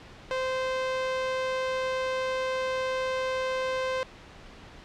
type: tone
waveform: sawtooth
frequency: 519 Hz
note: C5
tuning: 14 cents flat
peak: -23 dBFS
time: 0.31-4.03 s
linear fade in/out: 0 ms
effects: pink hiss -48 dBFS RMS until 4.84 s + low-pass 4000 Hz 12 dB/octave